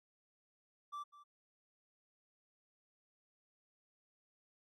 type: tone with echo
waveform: triangle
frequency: 1168 Hz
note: D6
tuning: 10 cents flat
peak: -40 dBFS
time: 0.92-1.04 s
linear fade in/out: 20 ms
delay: 200 ms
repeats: 1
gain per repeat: -15 dB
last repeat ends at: 1.24 s
effects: none